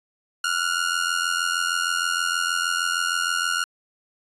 sawtooth ring-modulated tone, 1420 Hz, F6, 28 cents sharp, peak -15 dBFS, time 0.44-3.64 s, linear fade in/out 2 ms, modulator 43.2 Hz, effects resampled to 24000 Hz

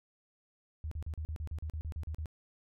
sine tone bursts, 77.78 Hz, D#2, in tune, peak -35 dBFS, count 13, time 0.84-2.258 s, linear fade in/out 0 ms, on 74 ms, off 38 ms, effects none

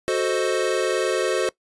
square chord, F# diminished seventh, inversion none, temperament equal, 370 / 440 / 523.3 / 622.3 Hz, F#4 / A4 / C5 / Eb5, 0 / 0 / 0 / 0 cents, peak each -25 / -26 / -26 / -30 dBFS, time 0.08-1.49 s, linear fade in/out 0 ms, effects noise-tail reverb RT60 0.1 s tail -21 dB re dry + resampled to 24000 Hz

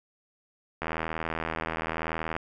click train, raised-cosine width 0.5 ms, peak -15 dBFS, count 126, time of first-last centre 0.82-2.365 s, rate 80.9 Hz, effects none

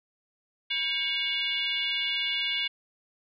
sine tone with frequency modulation, 2846 Hz, F7, 32 cents sharp, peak -26 dBFS, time 0.7-2.68 s, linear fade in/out 10 ms, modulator 624 Hz, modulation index 1.4, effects none

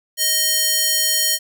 square tone with high-pass filter, 622.3 Hz, D#5, in tune, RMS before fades -18 dBFS, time 0.17-1.39 s, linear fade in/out 50 ms, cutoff 4300 Hz, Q 0.6, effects none

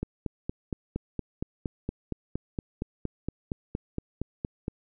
click train, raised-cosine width 3 ms, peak -17 dBFS, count 21, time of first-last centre 0.03-4.681 s, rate 4.3 Hz, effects none

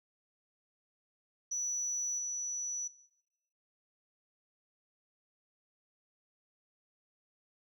sine tone with level steps, 5920 Hz, F#8, in tune, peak -31 / -34 dBFS, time 1.51-2.88 s, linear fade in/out 10 ms, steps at 2.18 s, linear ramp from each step 10 ms, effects noise-tail reverb RT60 1.0 s tail -21 dB re dry + tanh soft clip ceiling -30 dBFS

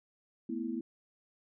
sine chord, A suspended second, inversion none, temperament equal with one note detuned, 222.8 / 246.9 / 329.6 Hz, A3 / B3 / E4, +22 / 0 / 0 cents, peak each -39 / -37 / -38 dBFS, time 0.49-0.81 s, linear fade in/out 5 ms, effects none

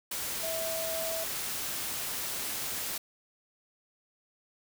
sine tone in noise, 652 Hz, E5, 19 cents flat, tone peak -34 dBFS, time 0.43-1.24 s, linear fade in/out 5 ms, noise white, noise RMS -35 dBFS, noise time 0.11-2.98 s, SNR -2 dB, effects none

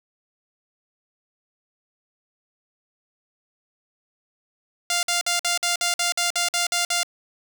5% pulse tone bursts, 698.5 Hz, F5, in tune, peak -9 dBFS, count 12, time 4.9-7.032 s, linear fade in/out 2 ms, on 130 ms, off 52 ms, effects none

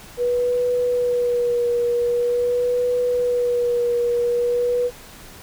sine tone with vibrato, 485.3 Hz, B4, 30 cents flat, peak -17 dBFS, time 0.17-4.91 s, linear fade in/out 50 ms, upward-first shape sine, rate 0.45 Hz, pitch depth 24 cents each way, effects pink hiss -42 dBFS RMS until 5.42 s

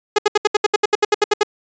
sawtooth tone bursts, 418.1 Hz, G#4, 12 cents sharp, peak -7 dBFS, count 14, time 0.16-1.433 s, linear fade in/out 5 ms, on 25 ms, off 71 ms, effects resampled to 16000 Hz

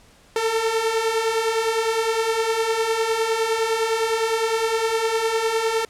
sawtooth beating tone pair, 441.9 / 451.7 Hz, A4 / A4, +7 / +45 cents, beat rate 9.8 Hz, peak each -22 / -17 dBFS, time 0.36-5.85 s, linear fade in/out 2 ms, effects pink hiss -53 dBFS RMS until 5.89 s + low-pass 10000 Hz 12 dB/octave

